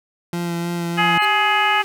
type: tone with vibrato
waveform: 30% pulse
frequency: 171.6 Hz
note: F3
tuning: 30 cents flat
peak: -19 dBFS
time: 0.33-1.18 s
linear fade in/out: 2 ms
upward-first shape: sine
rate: 3.2 Hz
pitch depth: 15 cents each way
type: harmonic tone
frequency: 420.2 Hz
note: G#4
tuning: 20 cents sharp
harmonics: 2 / 3 / 4 / 5 / 6 / 7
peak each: -19 / -21 / -22 / -23 / -24 / -24 dBFS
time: 0.97-1.83 s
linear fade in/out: 20 ms
type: tone with exponential growth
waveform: sawtooth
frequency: 4186 Hz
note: C8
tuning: in tune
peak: -26 dBFS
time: 1.1-1.25 s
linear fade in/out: 1 ms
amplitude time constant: 32 ms
type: tone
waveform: sawtooth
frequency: 391.2 Hz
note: G4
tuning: 4 cents flat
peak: -26 dBFS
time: 1.22-1.84 s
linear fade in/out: 0 ms
effects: none